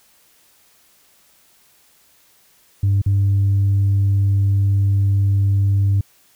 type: tone with dropouts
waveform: sine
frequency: 99 Hz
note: G2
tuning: 18 cents sharp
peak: -11 dBFS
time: 2.83-6.01 s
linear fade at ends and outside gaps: 5 ms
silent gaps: 3.017-3.061 s
effects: tanh soft clip ceiling -11 dBFS + white hiss -55 dBFS RMS until 6.35 s